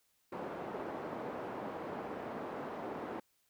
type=band-pass noise; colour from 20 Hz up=pink; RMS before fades=-42 dBFS; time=0.32-3.2 s; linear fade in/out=5 ms; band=290 to 940 Hz; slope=12 dB/octave; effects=white hiss -75 dBFS RMS until 3.49 s